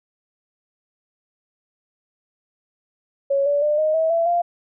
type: tone with pitch steps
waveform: sine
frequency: 554.4 / 575.6 / 597.6 / 620.5 / 644.2 / 668.9 / 694.5 Hz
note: C#5 / D5 / D5 / D#5 / E5 / E5 / F5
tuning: 0 / -35 / +30 / -5 / -40 / +25 / -10 cents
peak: -16 dBFS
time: 3.3-4.42 s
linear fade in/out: 10 ms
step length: 160 ms
effects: none